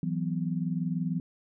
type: chord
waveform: sine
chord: E suspended second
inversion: none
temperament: equal with one note detuned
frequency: 164.81 / 185 / 251 Hz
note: E3 / F#3 / B3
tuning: 0 / 0 / +28 cents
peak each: -30 / -32 / -35 dBFS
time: 0.03-1.2 s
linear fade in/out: 2 ms
effects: none